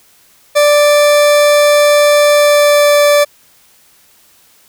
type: tone with pitch glide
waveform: 40% pulse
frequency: 587.3 to 583.6 Hz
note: D5 to D5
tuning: 0 to -11 cents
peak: -5 dBFS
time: 0.55-3.25 s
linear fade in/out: 20 ms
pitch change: -11 cents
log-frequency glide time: 2.35-3.05 s
effects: white hiss -48 dBFS RMS until 4.68 s